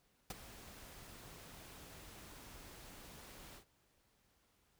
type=noise with ADSR envelope; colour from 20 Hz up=pink; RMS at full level=-41 dBFS; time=0.3-3.65 s; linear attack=4 ms; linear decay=23 ms; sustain=-14 dB; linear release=98 ms; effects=pink hiss -75 dBFS RMS until 4.79 s